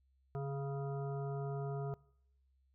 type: harmonic tone with a mistuned harmonic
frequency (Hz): 138.59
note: C#3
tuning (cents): 0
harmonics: 1 / 3 / 5 / 7 / 9 / 10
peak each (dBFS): -38 / -43 / -47 / -55 / -54 / -61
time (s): 0.35-1.94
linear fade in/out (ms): 0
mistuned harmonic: 1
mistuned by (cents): +21
effects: noise-tail reverb RT60 0.8 s tail -24 dB re dry + added 66 Hz sine -70 dBFS peak until 2.74 s